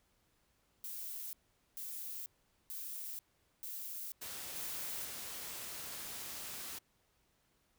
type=noise bursts; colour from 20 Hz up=violet; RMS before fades=-44 dBFS; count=5; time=0.84-5.05 s; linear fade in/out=0 ms; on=490 ms; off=440 ms
type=noise; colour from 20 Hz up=white; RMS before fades=-45 dBFS; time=4.21-6.79 s; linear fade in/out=10 ms
effects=pink hiss -75 dBFS RMS until 7.78 s